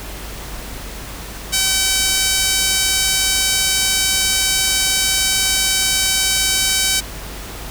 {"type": "tone with high-pass filter", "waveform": "5% pulse", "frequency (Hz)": 766, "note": "G5", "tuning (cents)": -40, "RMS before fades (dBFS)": -17, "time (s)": [1.52, 7.01], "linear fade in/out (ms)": 20, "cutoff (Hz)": 1600, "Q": 0.54, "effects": ["added 50 Hz sine -32 dBFS peak until 7.7 s", "pink hiss -32 dBFS RMS until 7.7 s"]}